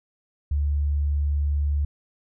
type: tone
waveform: sine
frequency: 72.5 Hz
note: D2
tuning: 22 cents flat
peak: -20 dBFS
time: 0.51-1.85 s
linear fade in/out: 5 ms
effects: none